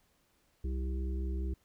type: harmonic tone with a mistuned harmonic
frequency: 65.41 Hz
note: C2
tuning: in tune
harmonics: 1 / 3 / 5 / 6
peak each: -32 / -45 / -45 / -48 dBFS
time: 0.64-1.54 s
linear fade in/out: 5 ms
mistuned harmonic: 3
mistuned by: -38 cents
effects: pink hiss -72 dBFS RMS until 1.64 s